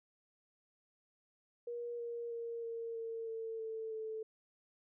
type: tone with pitch steps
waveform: sine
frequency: 476.2 / 470.7 / 465.3 / 460 / 454.7 / 449.5 / 444.3 / 439.2 Hz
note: A#4 / A#4 / A#4 / A#4 / A#4 / A4 / A4 / A4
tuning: +37 / +17 / -3 / -23 / -43 / +37 / +17 / -3 cents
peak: -39 dBFS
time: 1.67-4.23 s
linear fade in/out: 5 ms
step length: 320 ms
effects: none